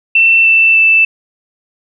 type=tone with pitch steps; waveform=sine; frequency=2684 / 2665 / 2647 Hz; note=E7 / E7 / E7; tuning=+31 / +18 / +7 cents; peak=-5 dBFS; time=0.15-1.05 s; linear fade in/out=5 ms; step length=300 ms; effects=none